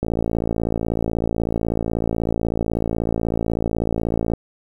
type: click train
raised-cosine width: 2 ms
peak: -8 dBFS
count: 243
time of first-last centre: 0.03-4.336 s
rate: 56.2 Hz
effects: 8-bit